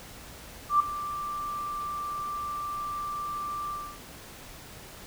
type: tone with ADSR envelope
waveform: sine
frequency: 1177 Hz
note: D6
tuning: 3 cents sharp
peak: -16 dBFS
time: 0.69-3.99 s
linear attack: 110 ms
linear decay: 5 ms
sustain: -15 dB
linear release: 280 ms
effects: pink hiss -46 dBFS RMS until 5.06 s